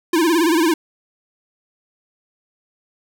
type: tone with vibrato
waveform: square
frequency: 329.6 Hz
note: E4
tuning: in tune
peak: -14 dBFS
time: 0.13-0.74 s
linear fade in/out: 5 ms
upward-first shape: sine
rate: 18 Hz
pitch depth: 120 cents each way
effects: none